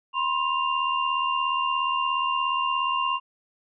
sine tone cluster, 983 / 1060 / 2790 Hz, B5 / C6 / F7, -8 / +22 / -2 cents, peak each -30 / -24 / -29 dBFS, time 0.13-3.2 s, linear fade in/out 50 ms, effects none

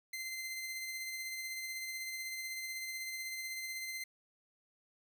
sawtooth tone with tremolo, 2075 Hz, C7, 15 cents flat, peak -35 dBFS, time 0.13-4.04 s, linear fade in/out 5 ms, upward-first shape sine, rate 16 Hz, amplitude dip 30%, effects none

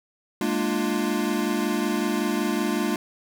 square chord, Bb dominant seventh, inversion third, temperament equal with one note detuned, 207.7 / 233.1 / 298.3 / 349.2 Hz, Ab3 / Bb3 / D4 / F4, 0 / 0 / +27 / 0 cents, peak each -29 dBFS, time 0.41-2.96 s, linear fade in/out 2 ms, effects none

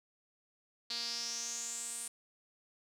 sawtooth tone with band-pass filter sweep, 234.6 Hz, A#3, 11 cents sharp, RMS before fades -40 dBFS, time 0.9-2.08 s, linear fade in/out 5 ms, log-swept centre 4400 to 9100 Hz, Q 6.4, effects none

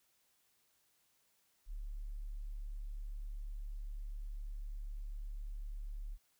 sine tone, 36.01 Hz, D1, 33 cents flat, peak -40 dBFS, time 1.66-6.18 s, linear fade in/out 50 ms, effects white hiss -75 dBFS RMS until 6.39 s

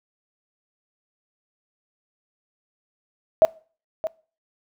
sine tone with echo, 640 Hz, D#5, 49 cents sharp, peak -9 dBFS, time 3.42-3.45 s, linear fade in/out 0 ms, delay 620 ms, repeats 1, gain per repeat -13 dB, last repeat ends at 4.07 s, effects noise-tail reverb RT60 0.4 s tail -23 dB re dry

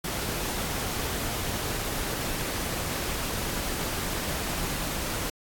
pink noise, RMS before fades -31 dBFS, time 0.04-5.3 s, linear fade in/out 5 ms, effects AAC 64 kbps

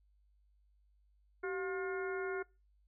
harmonic tone with a mistuned harmonic, 357.3 Hz, F4, 40 cents sharp, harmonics 1 / 2 / 3 / 4 / 5 / 6, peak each -37 / -48 / -49 / -42 / -52 / -50 dBFS, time 1.43-2.43 s, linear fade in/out 10 ms, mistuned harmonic 1, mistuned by +120 cents, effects noise-tail reverb RT60 0.3 s tail -25 dB re dry + added 50 Hz sine -67 dBFS peak until 2.87 s

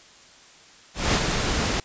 pink noise with ADSR envelope, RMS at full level -19 dBFS, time 0.94-1.8 s, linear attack 200 ms, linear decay 56 ms, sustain -5 dB, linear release 3 ms, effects white hiss -50 dBFS RMS until 1.84 s + resampled to 16000 Hz

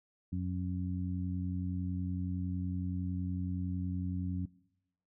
harmonic tone, 90.8 Hz, F#2, 32 cents flat, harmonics 1 / 2 / 3, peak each -35 / -36 / -41 dBFS, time 0.32-4.46 s, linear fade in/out 10 ms, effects noise-tail reverb RT60 0.9 s tail -22 dB re dry

